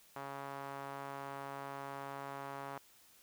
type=tone with band-pass filter; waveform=sawtooth; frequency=138.59 Hz; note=C#3; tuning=in tune; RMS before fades=-45 dBFS; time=0.16-2.78 s; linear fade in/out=2 ms; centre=990 Hz; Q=1.6; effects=white hiss -64 dBFS RMS until 3.22 s